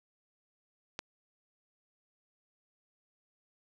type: click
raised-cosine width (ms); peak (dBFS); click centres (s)
0.2; -19; 0.991
effects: none